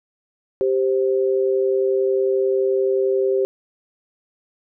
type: tone pair together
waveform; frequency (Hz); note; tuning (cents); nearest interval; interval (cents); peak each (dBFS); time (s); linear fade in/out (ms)
sine; 392 / 523.3; G4 / C5; 0 / 0; perfect fourth; 500; -17 / -22; 0.61-3.45; 0
effects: none